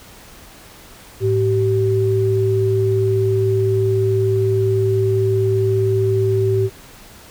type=tone pair together; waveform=sine; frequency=108 / 384.6 Hz; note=A2 / G4; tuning=-32 / -33 cents; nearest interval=octave + minor seventh; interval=2199 cents; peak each=-17 / -16 dBFS; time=1.2-6.7 s; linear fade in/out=50 ms; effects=pink hiss -42 dBFS RMS until 7.3 s